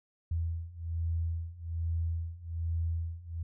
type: beating tone pair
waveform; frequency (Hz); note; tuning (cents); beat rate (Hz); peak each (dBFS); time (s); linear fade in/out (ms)
sine; 82.41 / 83.61; E2 / E2; 0 / +25; 1.2; -35 / -33; 0.31-3.43; 5
effects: none